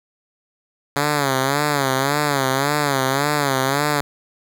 5% pulse tone with vibrato, 140 Hz, C#3, 18 cents sharp, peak -6 dBFS, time 0.96-4.01 s, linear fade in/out 2 ms, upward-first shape sine, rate 1.8 Hz, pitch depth 110 cents each way, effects none

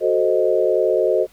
sine chord, F# diminished seventh, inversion none, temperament equal, 370 / 440 / 523.3 / 622.3 Hz, F#4 / A4 / C5 / Eb5, 0 / 0 / 0 / 0 cents, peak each -20 dBFS, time 0-1.27 s, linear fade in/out 50 ms, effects pink hiss -53 dBFS RMS until 1.32 s

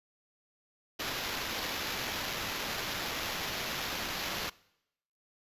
white noise with sample-and-hold, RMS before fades -36 dBFS, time 0.99-4.5 s, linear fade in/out 10 ms, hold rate 8820 Hz, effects noise-tail reverb RT60 0.8 s tail -22 dB re dry + resampled to 32000 Hz

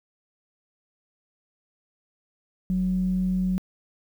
sine tone pair together, 46.37 / 185 Hz, F#1 / F#3, +5 / 0 cents, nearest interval 2 octaves, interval 2395 cents, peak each -32 / -21 dBFS, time 2.7-3.58 s, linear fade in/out 0 ms, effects tanh soft clip ceiling -15 dBFS + 9-bit

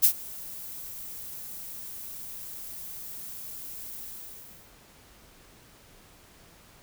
violet noise with ADSR envelope, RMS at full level -17 dBFS, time 0.02-4.73 s, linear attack 23 ms, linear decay 82 ms, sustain -23 dB, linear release 700 ms, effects pink hiss -55 dBFS RMS until 6.82 s

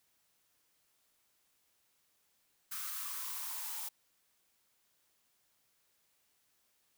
blue noise with high-pass filter sweep, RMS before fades -41 dBFS, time 2.71-3.89 s, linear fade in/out 10 ms, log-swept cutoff 1300 to 830 Hz, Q 5.6, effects white hiss -75 dBFS RMS until 6.97 s

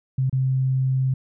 sine tone with dropouts, 131.4 Hz, C3, 8 cents sharp, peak -18 dBFS, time 0.18-1.14 s, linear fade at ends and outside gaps 5 ms, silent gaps 0.297-0.327 s, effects none

